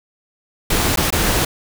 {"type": "noise with dropouts", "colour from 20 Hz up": "pink", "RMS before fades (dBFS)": -17, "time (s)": [0.7, 1.45], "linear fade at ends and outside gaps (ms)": 5, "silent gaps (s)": [[0.96, 0.972], [1.105, 1.124]], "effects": []}